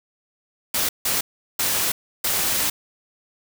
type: noise bursts at uneven times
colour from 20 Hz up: white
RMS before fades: -22 dBFS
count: 4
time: 0.74-0.89 / 1.05-1.21 / 1.59-1.92 / 2.24-2.7 s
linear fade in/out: 5 ms
effects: none